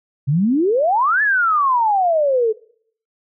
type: exponential two-way sweep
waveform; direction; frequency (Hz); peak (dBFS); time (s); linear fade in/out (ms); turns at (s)
sine; up then down; 130 to 1760 to 426.2; -13; 0.27-2.53; 20; 1.22
effects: noise-tail reverb RT60 0.6 s tail -22 dB re dry

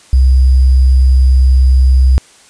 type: tone with sample-and-hold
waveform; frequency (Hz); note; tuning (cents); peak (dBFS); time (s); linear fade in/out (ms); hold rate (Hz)
sine; 64.8; C2; -16; -4; 0.13-2.18; 0; 4900
effects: white hiss -43 dBFS RMS until 2.49 s + resampled to 22050 Hz

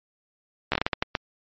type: slowing click train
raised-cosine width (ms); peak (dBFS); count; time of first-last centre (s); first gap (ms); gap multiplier
0.3; -6; 9; 0.72-1.152; 14; 1.37
effects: low-pass 5000 Hz 12 dB/octave + MP3 32 kbps

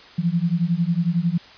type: beating tone pair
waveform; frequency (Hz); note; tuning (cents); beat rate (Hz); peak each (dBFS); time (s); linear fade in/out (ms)
sine; 165.5 / 176.5; E3 / F3; +7 / +19; 11; -21 / -21; 0.18-1.38; 10
effects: white hiss -45 dBFS RMS until 1.57 s + resampled to 11025 Hz

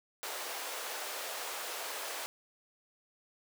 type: high-pass noise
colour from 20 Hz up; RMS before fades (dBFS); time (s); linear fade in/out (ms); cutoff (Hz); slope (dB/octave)
pink; -40; 0.23-2.26; 0; 470; 24
effects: none

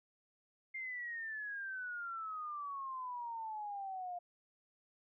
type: exponential sweep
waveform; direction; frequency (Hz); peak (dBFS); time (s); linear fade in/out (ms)
sine; down; 2119 to 700; -40; 0.74-4.19; 10
effects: none

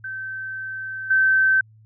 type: tone with level steps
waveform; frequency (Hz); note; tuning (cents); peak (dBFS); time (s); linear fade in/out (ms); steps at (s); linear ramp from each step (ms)
sine; 1545; G6; -26; -28 / -14; 0.04-1.61; 5; 1.1; 10
effects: added 109 Hz sine -48 dBFS peak until 1.85 s

